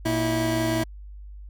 25% pulse tone pair together, 116.54 / 324.2 Hz, A#2 / E4, 0 / -29 cents, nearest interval octave + tritone, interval 1771 cents, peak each -23 / -20 dBFS, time 0.05-0.84 s, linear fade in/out 10 ms, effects added 50 Hz sine -38 dBFS peak until 1.49 s

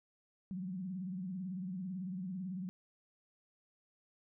sine tone with vibrato, 185 Hz, F#3, in tune, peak -38 dBFS, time 0.51-2.69 s, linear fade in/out 0 ms, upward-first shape sine, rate 18 Hz, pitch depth 110 cents each way, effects none

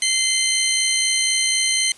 15% pulse tone pair together, 2076 / 3082 Hz, C7 / G7, -14 / -30 cents, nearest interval perfect fifth, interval 684 cents, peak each -13 dBFS, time 0.02-1.92 s, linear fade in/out 2 ms, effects white hiss -46 dBFS RMS until 1.97 s + resampled to 24000 Hz

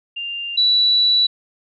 sine tone pair in turn, 2794 / 3942 Hz, F7 / B7, 0 / -4 cents, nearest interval tritone, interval 596 cents, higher second, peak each -24 / -12 dBFS, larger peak second, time 0.16-0.57 / 0.57-1.27 s, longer second, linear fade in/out 10 ms, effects none

